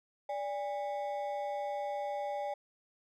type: ring-modulated tone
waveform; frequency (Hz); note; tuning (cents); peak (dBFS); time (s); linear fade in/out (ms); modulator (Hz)
triangle; 698.5; F5; 0; -29; 0.29-2.54; 5; 116
effects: none